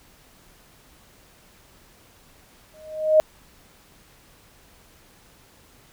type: tone with exponential growth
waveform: sine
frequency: 622.3 Hz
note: D#5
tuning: in tune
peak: -9 dBFS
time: 2.74-3.2 s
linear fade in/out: 0 ms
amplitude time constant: 100 ms
effects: pink hiss -54 dBFS RMS until 5.92 s